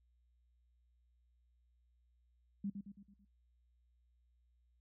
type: tone with echo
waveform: sine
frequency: 200 Hz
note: G3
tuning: 35 cents sharp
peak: -36 dBFS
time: 2.64-2.7 s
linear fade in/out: 5 ms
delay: 110 ms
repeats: 5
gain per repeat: -6 dB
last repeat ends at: 3.25 s
effects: noise-tail reverb RT60 0.1 s tail -18 dB re dry + added 60 Hz sine -70 dBFS peak until 4.8 s